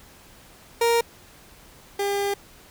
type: tone pair in turn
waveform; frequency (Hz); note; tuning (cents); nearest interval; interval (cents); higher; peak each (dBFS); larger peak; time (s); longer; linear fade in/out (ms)
30% pulse; 467.1 / 401.7; A#4 / G4; +3 / +42; minor third; 261; first; -15 / -20; first; 0.81-1.01 / 1.99-2.34; second; 5
effects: pink hiss -50 dBFS RMS until 2.7 s